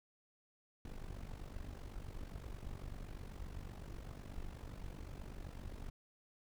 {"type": "noise with amplitude modulation", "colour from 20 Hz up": "brown", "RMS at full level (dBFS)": -44, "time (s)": [0.85, 5.9], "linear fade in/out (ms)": 2, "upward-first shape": "sine", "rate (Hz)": 47.9, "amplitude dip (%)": 75, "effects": []}